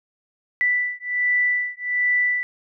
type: beating tone pair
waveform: sine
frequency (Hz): 1975.5 / 1976.8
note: B6 / B6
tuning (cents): 0 / +1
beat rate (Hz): 1.3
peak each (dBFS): -22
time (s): 0.61-2.43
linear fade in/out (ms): 0
effects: none